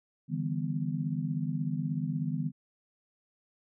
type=chord; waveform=sine; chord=E minor seventh; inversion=third; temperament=just; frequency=148.33 / 164.81 / 197.78 / 247.2 Hz; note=D3 / E3 / G3 / B3; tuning=+18 / 0 / +16 / +2 cents; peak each=-33 / -34 / -38 / -36 dBFS; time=0.28-2.52 s; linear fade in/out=50 ms; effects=none